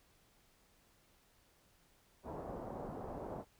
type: low-pass noise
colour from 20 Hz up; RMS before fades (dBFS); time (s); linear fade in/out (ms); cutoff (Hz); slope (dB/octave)
white; -45; 2.23-3.45; 50; 820; 24
effects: pink hiss -70 dBFS RMS until 3.59 s